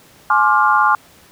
sine chord, D half-diminished seventh, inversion second, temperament just, 845.8 / 1057.2 / 1174.7 / 1409.6 Hz, Ab5 / C6 / D6 / F6, +31 / +18 / 0 / +16 cents, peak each -16 dBFS, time 0.3-0.95 s, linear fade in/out 2 ms, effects pink hiss -47 dBFS RMS until 1.31 s + high-pass 80 Hz 12 dB/octave

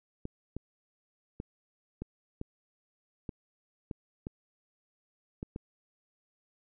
clicks, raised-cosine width 3 ms, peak -24 dBFS, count 10, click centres 0.254 / 0.566 / 1.401 / 2.02 / 2.414 / 3.292 / 3.912 / 4.269 / 5.429 / 5.561 s, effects none

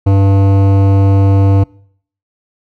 sine tone with hard clipping, 98 Hz, G2, in tune, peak -8 dBFS, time 0.06-1.64 s, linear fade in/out 10 ms, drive 15 dB, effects noise-tail reverb RT60 0.6 s tail -24 dB re dry

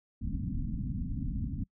pink low-pass noise, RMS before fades -34 dBFS, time 0.21-1.64 s, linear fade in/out 10 ms, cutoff 280 Hz, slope 96 dB/octave, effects noise-tail reverb RT60 0.1 s tail -25 dB re dry

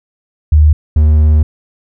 sine / triangle tone pair in turn, 76 / 76.48 Hz, D#2 / D#2, -40 / -29 cents, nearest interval unison, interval 11 cents, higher second, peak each -3 dBFS, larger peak neither, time 0.52-0.73 / 0.96-1.43 s, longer second, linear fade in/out 5 ms, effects none

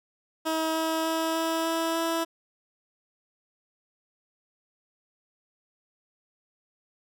15% pulse tone with pitch steps, 319.8 / 321.8 / 323.9 / 326 / 328 / 330.1 Hz, D#4 / E4 / E4 / E4 / E4 / E4, +48 / -42 / -30 / -19 / -9 / +2 cents, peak -19 dBFS, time 0.45-2.25 s, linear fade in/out 20 ms, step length 300 ms, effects none

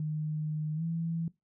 sine tone with pitch glide, 153.6 to 165.58 Hz, D#3 to E3, -22 to +8 cents, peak -30 dBFS, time 0-1.28 s, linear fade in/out 2 ms, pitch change +130 cents, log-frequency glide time 0.75-0.83 s, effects noise-tail reverb RT60 0.2 s tail -20 dB re dry

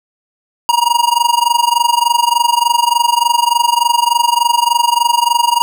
square tone with amplitude modulation, 949 Hz, A#5, 31 cents sharp, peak -7 dBFS, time 0.69-5.62 s, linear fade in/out 0 ms, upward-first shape sine, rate 23.4 Hz, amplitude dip 90%, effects none

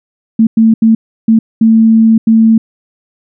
sine tone bursts at uneven times, 223.7 Hz, A3, 29 cents sharp, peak -3 dBFS, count 6, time 0.39-0.47 / 0.57-0.74 / 0.82-0.95 / 1.28-1.39 / 1.61-2.18 / 2.27-2.58 s, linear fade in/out 5 ms, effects none

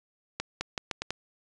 accelerating click train, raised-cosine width 0.2 ms, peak -13 dBFS, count 6, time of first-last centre 0.4-1.106 s, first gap 210 ms, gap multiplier 0.8, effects resampled to 22050 Hz

